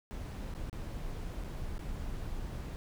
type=noise with dropouts; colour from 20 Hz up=brown; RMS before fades=-39 dBFS; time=0.11-2.76 s; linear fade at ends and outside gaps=0 ms; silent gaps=0.539-0.549 / 0.697-0.729 / 1.437-1.444 / 1.781-1.792 s; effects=none